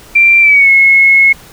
sine tone with pitch glide, 2360 to 2177 Hz, D7 to C#7, +8 to -32 cents, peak -3 dBFS, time 0.15-1.33 s, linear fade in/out 10 ms, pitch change -140 cents, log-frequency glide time 0.41-0.7 s, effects pink hiss -37 dBFS RMS until 1.52 s

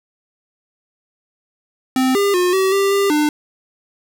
square tone with pitch steps, 259.4 / 401.8 / 359 / 381.4 / 394.5 / 398.1 / 299.4 Hz, C4 / G4 / F4 / G4 / G4 / G4 / D4, -15 / +43 / +48 / -47 / +11 / +27 / +33 cents, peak -14 dBFS, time 1.96-3.29 s, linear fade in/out 2 ms, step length 190 ms, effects none

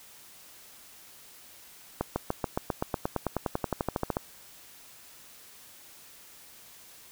accelerating click train, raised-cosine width 1 ms, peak -13 dBFS, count 22, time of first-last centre 2.01-4.169 s, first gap 150 ms, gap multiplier 0.96, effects white hiss -52 dBFS RMS until 7.11 s

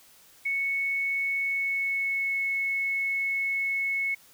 sine tone with pitch glide, 2211 to 2197 Hz, C#7 to C#7, -5 to -16 cents, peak -25 dBFS, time 0.45-4.15 s, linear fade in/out 10 ms, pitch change -11 cents, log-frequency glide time 1.4-2.42 s, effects white hiss -56 dBFS RMS until 4.33 s

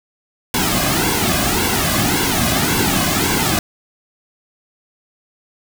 pink noise with flanger, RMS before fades -17 dBFS, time 0.54-3.59 s, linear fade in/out 2 ms, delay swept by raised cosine 1.6 to 2.22 ms, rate 1.8 Hz, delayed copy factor -0.75, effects none

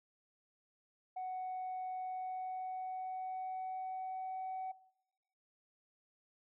sine tone with pitch glide, 743 to 753.4 Hz, F#5 to F#5, +7 to +31 cents, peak -37 dBFS, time 1.16-4.72 s, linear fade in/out 10 ms, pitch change +24 cents, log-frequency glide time 1.97-4.41 s, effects noise-tail reverb RT60 1.0 s tail -24 dB re dry + tanh soft clip ceiling -36 dBFS

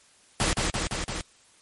pink noise with echo, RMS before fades -24 dBFS, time 0.4-0.53 s, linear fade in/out 0 ms, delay 170 ms, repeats 4, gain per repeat -2 dB, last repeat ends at 1.21 s, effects white hiss -58 dBFS RMS until 1.61 s + MP3 48 kbps

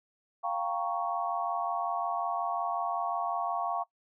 sine chord, G half-diminished seventh, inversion third, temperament equal, 698.5 / 784 / 932.3 / 1108.7 Hz, F5 / G5 / Bb5 / Db6, 0 / 0 / 0 / 0 cents, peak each -33 / -36 / -37 / -34 dBFS, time 0.43-3.84 s, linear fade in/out 20 ms, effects noise-tail reverb RT60 0.1 s tail -20 dB re dry

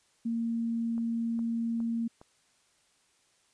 sine tone, 230.6 Hz, A#3, 19 cents flat, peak -28 dBFS, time 0.25-2.08 s, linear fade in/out 10 ms
click train, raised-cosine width 1 ms, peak -36 dBFS, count 4, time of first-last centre 0.98-2.215 s, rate 2.43 Hz
effects white hiss -68 dBFS RMS until 3.53 s + resampled to 22050 Hz

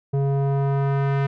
square tone with low-pass filter sweep, 138.59 Hz, C#3, in tune, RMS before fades -21 dBFS, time 0.13-1.27 s, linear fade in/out 10 ms, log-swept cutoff 520 to 2000 Hz, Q 1.1, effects none

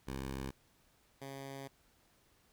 10% pulse tone pair in turn, 66.8 / 136.72 Hz, C2 / C#3, +36 / -24 cents, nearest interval octave, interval 1240 cents, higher second, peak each -31 / -36 dBFS, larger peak first, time 0.07-0.51 / 1.21-1.68 s, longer second, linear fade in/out 10 ms, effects pink hiss -70 dBFS RMS until 2.52 s

